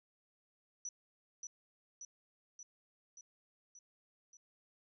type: tone with echo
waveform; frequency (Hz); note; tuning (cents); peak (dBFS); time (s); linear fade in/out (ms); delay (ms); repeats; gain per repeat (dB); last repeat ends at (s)
sine; 5920; F#8; 0; -40; 0.85-0.89; 2; 580; 6; -3; 4.37
effects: none